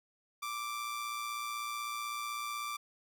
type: tone with amplitude modulation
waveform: sawtooth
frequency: 1174.7 Hz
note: D6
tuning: in tune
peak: -31 dBFS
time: 0.42-2.77 s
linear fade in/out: 10 ms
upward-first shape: sine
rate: 116 Hz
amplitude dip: 40%
effects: none